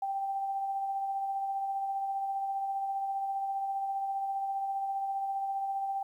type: tone with tremolo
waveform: sine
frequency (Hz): 784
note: G5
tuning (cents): 0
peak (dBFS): -29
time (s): 0.02-6.03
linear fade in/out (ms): 5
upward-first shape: sine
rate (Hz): 15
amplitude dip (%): 30
effects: 11-bit